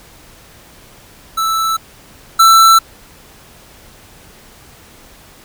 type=tone pair in turn; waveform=square; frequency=1318.5 / 1333.1 Hz; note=E6 / E6; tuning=0 / +19 cents; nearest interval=unison; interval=19 cents; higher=second; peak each=-14 / -5 dBFS; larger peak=second; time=1.37-1.77 / 2.39-2.79 s; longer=neither; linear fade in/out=10 ms; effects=pink hiss -42 dBFS RMS until 5.44 s